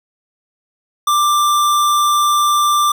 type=tone; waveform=square; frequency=1182 Hz; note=D6; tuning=11 cents sharp; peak=-12 dBFS; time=1.07-2.92 s; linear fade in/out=5 ms; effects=none